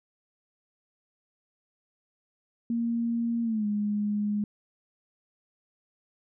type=tone with pitch glide; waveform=sine; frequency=233.1 to 207.7 Hz; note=A#3 to G#3; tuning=0 to 0 cents; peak=-25 dBFS; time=2.7-4.44 s; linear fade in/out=2 ms; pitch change=-200 cents; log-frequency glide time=3.43-3.66 s; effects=none